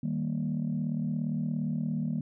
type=chord; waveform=sine; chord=Eb major; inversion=none; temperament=equal; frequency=155.56 / 196 / 233.1 Hz; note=Eb3 / G3 / Bb3; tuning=0 / 0 / 0 cents; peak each=-31 / -33 / -31 dBFS; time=0.03-2.21 s; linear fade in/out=5 ms; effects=tanh soft clip ceiling -22 dBFS